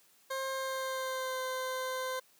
20% pulse tone with pitch glide, 532 to 516.3 Hz, C5 to C5, +29 to -23 cents, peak -29 dBFS, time 0.3-2.2 s, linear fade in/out 10 ms, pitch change -52 cents, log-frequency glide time 0.51-1.41 s, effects white hiss -65 dBFS RMS until 2.39 s + high-pass 150 Hz 12 dB/octave

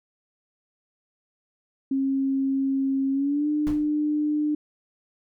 sine tone with pitch glide, 270.2 to 299.8 Hz, C#4 to D4, -44 to +36 cents, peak -21 dBFS, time 1.91-4.55 s, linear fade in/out 5 ms, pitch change +180 cents, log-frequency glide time 3.12-3.48 s
brown noise with exponential decay, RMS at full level -25 dBFS, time 3.67-3.9 s, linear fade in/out 0 ms, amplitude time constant 50 ms
effects none

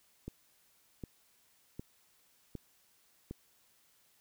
click train, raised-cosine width 3 ms, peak -28 dBFS, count 5, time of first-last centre 0.28-3.31 s, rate 1.32 Hz, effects white hiss -69 dBFS RMS until 4.2 s

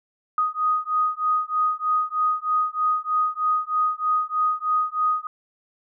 sine beating tone pair, 1244.5 / 1247.7 Hz, D#6 / D#6, 0 / +4 cents, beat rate 3.2 Hz, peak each -23 dBFS, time 0.38-5.27 s, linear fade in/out 2 ms, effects none

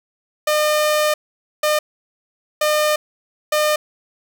sawtooth tone bursts at uneven times, 606 Hz, D#5, 46 cents flat, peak -11 dBFS, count 4, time 0.47-1.14 / 1.63-1.79 / 2.61-2.96 / 3.52-3.76 s, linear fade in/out 5 ms, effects none

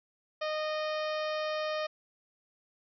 harmonic tone, 616 Hz, D#5, 17 cents flat, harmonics 1 / 2 / 3 / 4 / 5 / 6 / 7 / 8 / 9, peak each -32 / -38 / -42 / -44 / -46 / -48 / -49 / -50 / -51 dBFS, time 0.41-1.87 s, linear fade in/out 10 ms, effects none

